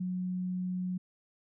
sine tone, 182.5 Hz, F#3, 24 cents flat, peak -31 dBFS, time 0-0.98 s, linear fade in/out 10 ms, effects none

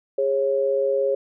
sine tone pair together, 409.4 / 546.5 Hz, G#4 / C#5, -25 / -25 cents, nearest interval perfect fourth, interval 500 cents, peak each -23 / -20 dBFS, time 0.18-1.15 s, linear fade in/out 5 ms, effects none

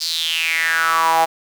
sawtooth tone with high-pass filter sweep, 163.6 Hz, E3, 13 cents flat, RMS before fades -18 dBFS, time 0-1.26 s, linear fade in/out 20 ms, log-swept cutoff 4800 to 750 Hz, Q 6.4, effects 7-bit

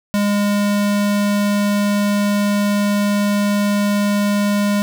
square tone, 204.4 Hz, G#3, 27 cents flat, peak -15 dBFS, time 0.14-4.82 s, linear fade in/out 0 ms, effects 8-bit

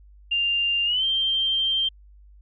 sine tone with pitch glide, 2794 to 3154 Hz, F7 to G7, 0 to +10 cents, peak -20 dBFS, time 0.31-1.89 s, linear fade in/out 10 ms, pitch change +210 cents, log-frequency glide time 0.85-1.05 s, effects added 50 Hz sine -47 dBFS peak until 2.41 s

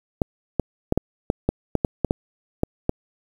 clicks, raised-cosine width 2 ms, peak -5 dBFS, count 12, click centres 0.218 / 0.597 / 0.924 / 0.976 / 1.301 / 1.49 / 1.753 / 1.848 / 2.047 / 2.109 / 2.634 / 2.894 s, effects 7-bit

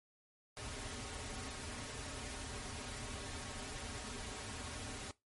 pink noise with comb filter, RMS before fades -45 dBFS, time 0.57-5.11 s, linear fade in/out 0 ms, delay 5.9 ms, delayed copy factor -1, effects noise-tail reverb RT60 0.2 s tail -20 dB re dry + MP3 48 kbps

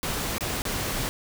pink noise with dropouts, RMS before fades -29 dBFS, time 0.03-1.09 s, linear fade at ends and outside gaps 0 ms, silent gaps 0.382-0.408 / 0.62-0.653 s, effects none

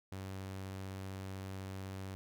sawtooth tone, 95.8 Hz, G2, 39 cents flat, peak -38 dBFS, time 0.12-2.15 s, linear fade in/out 0 ms, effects none

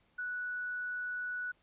sine tone, 1476 Hz, F#6, 5 cents flat, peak -35 dBFS, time 0.18-1.52 s, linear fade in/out 10 ms, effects pink hiss -71 dBFS RMS until 1.62 s + resampled to 8000 Hz

